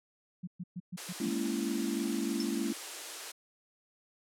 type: tone bursts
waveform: sine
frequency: 179 Hz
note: F3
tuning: 43 cents sharp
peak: -36 dBFS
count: 6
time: 0.43-1.294 s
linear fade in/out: 10 ms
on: 44 ms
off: 120 ms
type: high-pass noise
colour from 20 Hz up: white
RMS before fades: -41 dBFS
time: 0.97-3.32 s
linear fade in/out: 10 ms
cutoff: 290 Hz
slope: 96 dB/octave
type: chord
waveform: sine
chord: A# half-diminished seventh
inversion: third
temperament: just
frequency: 209.8 / 233.1 / 279.7 / 335.6 Hz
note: G#3 / A#3 / C#4 / E4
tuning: +18 / 0 / +16 / +31 cents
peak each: -36 dBFS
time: 1.2-2.73 s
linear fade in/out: 5 ms
type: tone with exponential decay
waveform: sine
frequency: 5290 Hz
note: E8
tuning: 5 cents sharp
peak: -32 dBFS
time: 2.4-2.48 s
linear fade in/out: 2 ms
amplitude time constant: 16 ms
effects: low-pass 10000 Hz 12 dB/octave